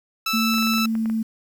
15% pulse tone, 1318.5 Hz, E6, in tune, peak -15 dBFS, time 0.26-0.86 s, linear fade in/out 5 ms
sine tone with pitch glide, 225.6 to 222.6 Hz, A3 to A3, +44 to +20 cents, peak -20 dBFS, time 0.33-1.23 s, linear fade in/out 10 ms, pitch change -24 cents, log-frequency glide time 0.68-1.08 s
clicks, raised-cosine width 0.5 ms, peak -23 dBFS, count 10, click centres 0.541 / 0.583 / 0.626 / 0.671 / 0.736 / 0.782 / 0.854 / 0.953 / 1.058 / 1.099 s
effects 8-bit

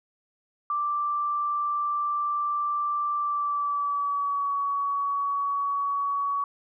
sine tone with pitch glide, 1174.7 to 1127.5 Hz, D6 to C#6, 0 to +29 cents, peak -24 dBFS, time 0.7-6.44 s, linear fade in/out 2 ms, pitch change -71 cents, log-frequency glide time 3.17-4.54 s, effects none

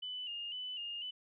sine tone with vibrato, 2914 Hz, F#7, 27 cents flat, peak -39 dBFS, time 0.02-1.11 s, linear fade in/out 10 ms, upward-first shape square, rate 2 Hz, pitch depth 50 cents each way, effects none

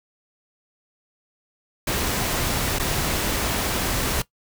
pink noise with dropouts, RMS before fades -24 dBFS, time 1.87-4.22 s, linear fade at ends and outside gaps 5 ms, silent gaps 2.787-2.796 s, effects noise-tail reverb RT60 0.1 s tail -18 dB re dry

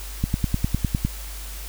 click train, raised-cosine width 5 ms, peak -8 dBFS, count 9, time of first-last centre 0.24-1.05 s, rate 9.88 Hz, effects added 50 Hz sine -33 dBFS peak until 1.68 s + white hiss -39 dBFS RMS until 1.68 s

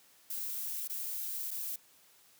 violet noise with dropouts, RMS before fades -38 dBFS, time 0.3-1.76 s, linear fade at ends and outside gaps 5 ms, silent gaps 0.877-0.896 / 1.508-1.512 s, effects white hiss -63 dBFS RMS until 2.39 s + high-pass 100 Hz 12 dB/octave

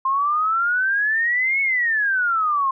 sine exponential two-way sweep, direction up then down, 1052 to 2217 to 1052 Hz, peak -17 dBFS, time 0.05-2.71 s, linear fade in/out 5 ms, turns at 1.61 s, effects none

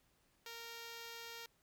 5% pulse tone, 463.6 Hz, A#4, 10 cents flat, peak -36 dBFS, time 0.46-1.46 s, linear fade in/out 2 ms, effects pink hiss -75 dBFS RMS until 1.62 s

